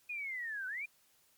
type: linear two-way sweep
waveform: sine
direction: down then up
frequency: 2489 to 1480 to 2474 Hz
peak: -37 dBFS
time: 0.09-0.86 s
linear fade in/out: 10 ms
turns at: 0.67 s
effects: white hiss -69 dBFS RMS until 1.37 s + MP3 96 kbps